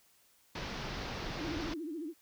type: low-pass noise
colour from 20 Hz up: pink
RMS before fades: -40 dBFS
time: 0.55-1.74 s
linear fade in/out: 5 ms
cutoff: 5600 Hz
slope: 48 dB/octave
type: tone with vibrato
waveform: sine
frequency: 317.7 Hz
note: D#4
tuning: 36 cents sharp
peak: -37 dBFS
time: 1.37-2.14 s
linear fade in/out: 50 ms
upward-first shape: sine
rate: 14 Hz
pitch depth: 150 cents each way
effects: white hiss -67 dBFS RMS until 2.21 s